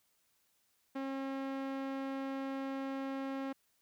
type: tone with low-pass filter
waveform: sawtooth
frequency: 270 Hz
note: C#4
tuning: 45 cents flat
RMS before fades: -39 dBFS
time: 0.95-3.53 s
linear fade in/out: 10 ms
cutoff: 2600 Hz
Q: 0.53
effects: white hiss -75 dBFS RMS until 3.81 s